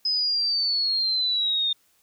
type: exponential sweep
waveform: sine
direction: down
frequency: 5080 to 3643 Hz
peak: -21 dBFS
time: 0.05-1.73 s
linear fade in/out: 5 ms
effects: white hiss -64 dBFS RMS until 2.02 s